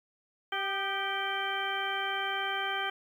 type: harmonic tone with a mistuned harmonic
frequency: 390 Hz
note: G4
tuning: 9 cents flat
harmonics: 1 / 2 / 3 / 4 / 5 / 6 / 8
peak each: -41 / -36 / -38 / -35 / -41 / -40 / -37 dBFS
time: 0.52-2.9 s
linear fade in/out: 5 ms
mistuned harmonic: 3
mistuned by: +49 cents
effects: 10-bit